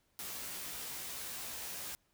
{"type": "noise with comb filter", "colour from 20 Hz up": "white", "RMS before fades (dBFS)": -43, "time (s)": [0.19, 1.95], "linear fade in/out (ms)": 0, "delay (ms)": 16, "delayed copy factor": 0.9, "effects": ["pink hiss -75 dBFS RMS until 2.13 s"]}